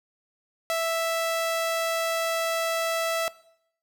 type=tone; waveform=sawtooth; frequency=659.3 Hz; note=E5; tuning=in tune; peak=-20 dBFS; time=0.7-3.28 s; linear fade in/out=0 ms; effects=noise-tail reverb RT60 0.7 s tail -20 dB re dry